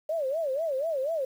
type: tone with vibrato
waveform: sine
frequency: 589 Hz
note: D5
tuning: 5 cents sharp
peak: -26 dBFS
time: 0.09-1.25 s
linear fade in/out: 5 ms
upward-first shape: sine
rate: 4.1 Hz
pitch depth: 220 cents each way
effects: 9-bit